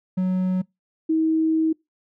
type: tone pair in turn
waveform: triangle / sine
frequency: 185 / 319.3 Hz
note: F#3 / D#4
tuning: 0 / +45 cents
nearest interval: major sixth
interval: 945 cents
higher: second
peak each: -17 / -17 dBFS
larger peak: neither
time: 0.17-0.62 / 1.09-1.73 s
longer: second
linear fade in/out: 10 ms
effects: noise-tail reverb RT60 0.2 s tail -25 dB re dry